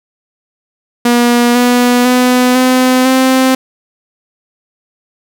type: tone with pitch steps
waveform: sawtooth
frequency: 240 / 245 / 250.2 / 255.4 / 260.8 Hz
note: B3 / B3 / B3 / C4 / C4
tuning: -49 / -14 / +23 / -42 / -5 cents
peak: -3 dBFS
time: 1.05-3.55 s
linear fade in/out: 5 ms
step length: 500 ms
effects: none